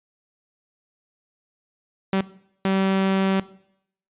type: tone bursts at uneven times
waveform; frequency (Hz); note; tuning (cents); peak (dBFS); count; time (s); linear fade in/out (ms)
sawtooth; 192.4; G3; -32; -15; 2; 2.13-2.21 / 2.65-3.4; 2
effects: noise-tail reverb RT60 0.7 s tail -18 dB re dry + resampled to 8000 Hz